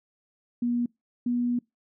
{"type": "tone pair in turn", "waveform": "sine", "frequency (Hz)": [240.4, 242.6], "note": ["B3", "B3"], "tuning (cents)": [-46, -31], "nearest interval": "unison", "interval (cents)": 15, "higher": "second", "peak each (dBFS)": -23, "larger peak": "neither", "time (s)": [[0.62, 0.86], [1.26, 1.59]], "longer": "second", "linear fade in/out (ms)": 5, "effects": ["noise-tail reverb RT60 0.2 s tail -25 dB re dry"]}